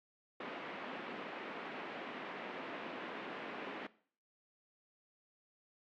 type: band-pass noise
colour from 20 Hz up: pink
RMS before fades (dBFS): -45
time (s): 0.4-3.87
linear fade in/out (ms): 5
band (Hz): 230 to 2800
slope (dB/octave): 24
effects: noise-tail reverb RT60 0.5 s tail -19 dB re dry + MP3 96 kbps